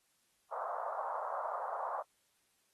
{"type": "band-pass noise", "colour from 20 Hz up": "white", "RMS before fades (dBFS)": -39, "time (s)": [0.51, 2.03], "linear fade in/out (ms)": 20, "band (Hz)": [570, 1200], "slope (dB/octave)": 48, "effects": ["white hiss -75 dBFS RMS until 2.73 s", "AAC 32 kbps"]}